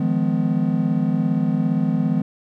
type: chord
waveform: triangle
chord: F half-diminished seventh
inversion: third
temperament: just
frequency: 157.15 / 174.61 / 209.5 / 251.4 Hz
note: Eb3 / F3 / Ab3 / Cb4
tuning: +18 / 0 / +15 / +31 cents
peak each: -21 dBFS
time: 0-2.22 s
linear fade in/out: 5 ms
effects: none